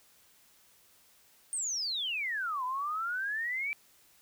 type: exponential two-way sweep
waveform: sine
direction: down then up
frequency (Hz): 8900 to 987.8 to 2352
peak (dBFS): -31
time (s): 1.53-3.73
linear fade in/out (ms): 0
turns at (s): 2.64
effects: white hiss -63 dBFS RMS until 4.21 s